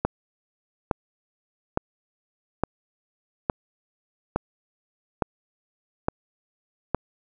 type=click train; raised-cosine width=1 ms; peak=-7 dBFS; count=9; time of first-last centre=0.05-6.947 s; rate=1.16 Hz; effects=none